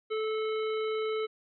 harmonic tone, 435.9 Hz, A4, 16 cents flat, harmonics 1 / 3 / 5 / 7 / 9, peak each -29 / -39 / -43 / -46 / -48 dBFS, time 0.1-1.27 s, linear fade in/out 20 ms, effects none

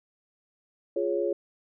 sine chord, Db major, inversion first, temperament equal, 349.2 / 415.3 / 554.4 Hz, F4 / Ab4 / Db5, 0 / 0 / 0 cents, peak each -29 dBFS, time 0.96-1.33 s, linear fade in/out 5 ms, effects none

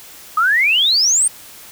sine exponential sweep, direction up, 1224 to 9140 Hz, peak -11 dBFS, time 0.37-1.28 s, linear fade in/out 5 ms, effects white hiss -39 dBFS RMS until 1.71 s

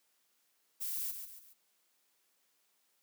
violet noise with echo, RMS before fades -38 dBFS, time 0.8-1.12 s, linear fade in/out 20 ms, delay 140 ms, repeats 3, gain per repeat -7 dB, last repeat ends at 1.54 s, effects white hiss -75 dBFS RMS until 3.02 s + high-pass 200 Hz 12 dB/octave

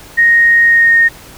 sine tone with pitch glide, 1864.7 to 1847.5 Hz, A#6 to A#6, 0 to -16 cents, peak -5 dBFS, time 0.17-1.09 s, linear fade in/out 20 ms, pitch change -16 cents, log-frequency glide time 0.64-0.98 s, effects pink hiss -36 dBFS RMS until 1.37 s

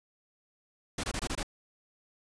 pink noise bursts, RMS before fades -33 dBFS, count 6, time 0.98-1.431 s, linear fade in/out 5 ms, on 56 ms, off 23 ms, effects resampled to 22050 Hz

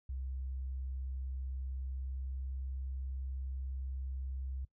sine tone with pitch glide, 65.41 to 65.83 Hz, C2 to C2, 0 to +11 cents, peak -37 dBFS, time 0.09-4.65 s, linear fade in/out 5 ms, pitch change +11 cents, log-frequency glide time 1.74-2.57 s, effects noise-tail reverb RT60 0.1 s tail -20 dB re dry

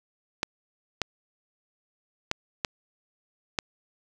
clicks, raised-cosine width 0.2 ms, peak -8 dBFS, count 5, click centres 0.431 / 1.017 / 2.314 / 2.648 / 3.588 s, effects none

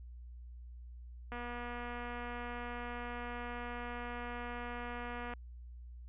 click train, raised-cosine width 0.5 ms, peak -29 dBFS, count 969, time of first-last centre 1.32-5.337 s, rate 241 Hz, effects added 60 Hz sine -47 dBFS peak until 6.08 s + resampled to 8000 Hz

